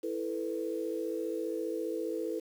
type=chord; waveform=sine; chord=E suspended fourth; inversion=none; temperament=just; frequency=329.6 / 439.5 / 494.4 Hz; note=E4 / A4 / B4; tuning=0 / -2 / +2 cents; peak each=-36 / -36 / -37 dBFS; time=0.03-2.4 s; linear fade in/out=10 ms; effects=9-bit